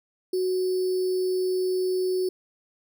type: tone with sample-and-hold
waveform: sine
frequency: 370 Hz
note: F#4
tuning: in tune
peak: -22 dBFS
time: 0.33-2.29 s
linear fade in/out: 5 ms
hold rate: 4900 Hz
effects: none